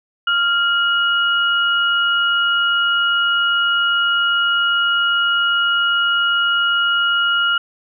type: tone pair together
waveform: sine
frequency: 1392.5 / 2900 Hz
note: F6 / F#7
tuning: -5 / -35 cents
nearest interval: octave + minor second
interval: 1270 cents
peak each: -15 / -19 dBFS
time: 0.27-7.58 s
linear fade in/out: 5 ms
effects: none